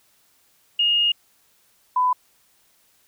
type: tone pair in turn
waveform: sine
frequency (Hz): 2851 / 1001.3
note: F7 / B5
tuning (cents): +35 / +24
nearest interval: octave + tritone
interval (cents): 1811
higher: first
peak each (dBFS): -16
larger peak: neither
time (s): 0.79-1.12 / 1.96-2.13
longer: first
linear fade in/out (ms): 5
effects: white hiss -61 dBFS RMS until 3.07 s